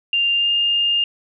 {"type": "tone with pitch glide", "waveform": "sine", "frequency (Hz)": [2794, 2817], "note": ["F7", "F7"], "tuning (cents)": [0, 14], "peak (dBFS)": -15, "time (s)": [0.13, 1.04], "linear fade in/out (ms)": 2, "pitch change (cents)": 14, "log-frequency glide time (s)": [0.35, 0.5], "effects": []}